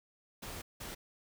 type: noise bursts at uneven times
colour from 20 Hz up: pink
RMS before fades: -44 dBFS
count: 2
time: 0.42-0.62 / 0.8-0.95 s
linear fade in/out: 10 ms
effects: none